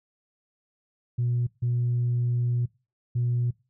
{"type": "tone bursts at uneven times", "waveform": "sine", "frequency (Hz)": 121.1, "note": "B2", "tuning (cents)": -34, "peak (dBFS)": -21, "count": 3, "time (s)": [[1.18, 1.47], [1.62, 2.66], [3.15, 3.51]], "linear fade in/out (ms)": 10, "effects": ["noise-tail reverb RT60 0.3 s tail -22 dB re dry", "tanh soft clip ceiling -19 dBFS"]}